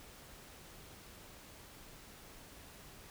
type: silence
effects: pink hiss -55 dBFS RMS until 3.1 s